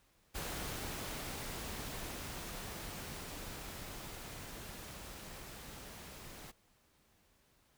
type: noise with level ramp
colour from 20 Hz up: pink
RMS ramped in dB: -41 to -51 dBFS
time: 0.34-6.52 s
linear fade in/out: 20 ms
effects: pink hiss -71 dBFS RMS until 7.77 s